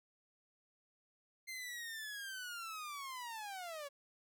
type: linear sweep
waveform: sawtooth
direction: down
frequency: 2100 to 550 Hz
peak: -40 dBFS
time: 1.47-3.89 s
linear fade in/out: 20 ms
effects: none

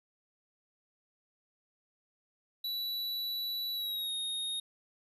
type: tone with pitch glide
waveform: square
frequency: 3942 to 3723 Hz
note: B7 to A#7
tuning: -4 to -3 cents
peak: -34 dBFS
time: 2.64-4.6 s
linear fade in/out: 5 ms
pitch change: -99 cents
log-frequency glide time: 3.74-4.13 s
effects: none

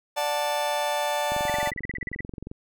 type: chord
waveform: 40% pulse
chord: D major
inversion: none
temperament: just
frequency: 587.3 / 734.2 / 881 Hz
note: D5 / F#5 / A5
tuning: 0 / -14 / +2 cents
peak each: -27 / -31 / -27 dBFS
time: 0.16-1.71 s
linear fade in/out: 20 ms
type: click train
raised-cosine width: 3 ms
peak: -23 dBFS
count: 28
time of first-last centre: 1.32-2.515 s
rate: 22.6 Hz
type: tone bursts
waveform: sine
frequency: 1975.5 Hz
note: B6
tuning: in tune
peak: -29 dBFS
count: 13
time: 1.48-2.208 s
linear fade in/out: 2 ms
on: 20 ms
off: 39 ms
effects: none

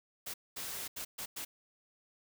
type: noise bursts at uneven times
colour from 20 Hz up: white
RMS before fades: -41 dBFS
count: 5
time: 0.26-0.34 / 0.56-0.88 / 0.96-1.05 / 1.18-1.26 / 1.36-1.45 s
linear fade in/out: 10 ms
effects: none

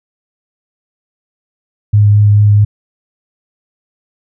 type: tone with vibrato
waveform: sine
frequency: 103.83 Hz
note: G#2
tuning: in tune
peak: -4 dBFS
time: 1.93-2.65 s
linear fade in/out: 10 ms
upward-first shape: triangle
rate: 4.6 Hz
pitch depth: 13 cents each way
effects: none

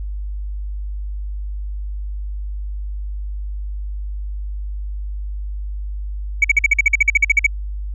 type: tone bursts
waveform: sine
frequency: 2264 Hz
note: C#7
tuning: 36 cents sharp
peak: -6 dBFS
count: 15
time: 6.42-7.466 s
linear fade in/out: 5 ms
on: 24 ms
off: 49 ms
effects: tanh soft clip ceiling -7 dBFS + added 50 Hz sine -23 dBFS peak until 7.94 s

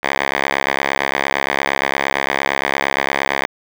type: tone with band-pass filter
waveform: 5% pulse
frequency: 68.7 Hz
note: C#2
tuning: 15 cents flat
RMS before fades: -19 dBFS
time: 0.03-3.46 s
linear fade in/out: 5 ms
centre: 1700 Hz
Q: 1.3
effects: none

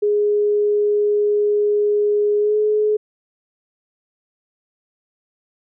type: tone with pitch glide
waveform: sine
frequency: 415.3 to 424.5 Hz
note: G#4 to G#4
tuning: 0 to +38 cents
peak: -14 dBFS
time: 0.02-2.97 s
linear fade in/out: 10 ms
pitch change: +38 cents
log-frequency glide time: 2.39-2.56 s
effects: none

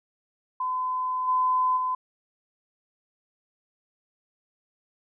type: tone with level steps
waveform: sine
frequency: 1017 Hz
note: C6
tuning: 50 cents flat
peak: -25 / -20 / -24 dBFS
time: 0.6-1.95 s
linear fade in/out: 5 ms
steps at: 1.27 / 1.76 s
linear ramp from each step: 20 ms
effects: none

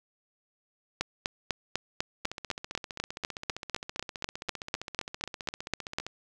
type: two click trains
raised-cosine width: 0.2 ms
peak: -20 / -11 dBFS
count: 59 / 21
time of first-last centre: 2.25-6.066 / 1.01-5.985 s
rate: 15.2 / 4.02 Hz
effects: none

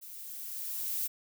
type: noise with level ramp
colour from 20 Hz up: violet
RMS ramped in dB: -47 to -32 dBFS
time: 0.01-1.08 s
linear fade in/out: 20 ms
effects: none

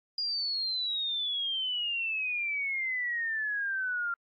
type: exponential sweep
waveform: sine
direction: down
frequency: 4867 to 1381 Hz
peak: -29 dBFS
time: 0.18-4.14 s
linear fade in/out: 2 ms
effects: AAC 64 kbps

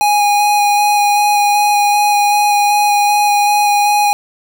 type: tone with vibrato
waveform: square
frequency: 825 Hz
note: G#5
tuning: 12 cents flat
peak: -10 dBFS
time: 0.01-4.13 s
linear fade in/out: 0 ms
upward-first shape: square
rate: 2.6 Hz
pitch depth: 8 cents each way
effects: none

